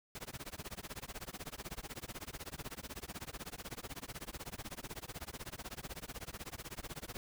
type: noise with tremolo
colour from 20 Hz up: pink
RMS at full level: -43 dBFS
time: 0.15-7.17 s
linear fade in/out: 0 ms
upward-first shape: sine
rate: 16 Hz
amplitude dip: 100%
effects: none